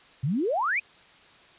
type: exponential sweep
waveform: sine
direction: up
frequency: 120 to 2582 Hz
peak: -23 dBFS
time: 0.23-0.8 s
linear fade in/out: 10 ms
effects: white hiss -54 dBFS RMS until 1.58 s + resampled to 8000 Hz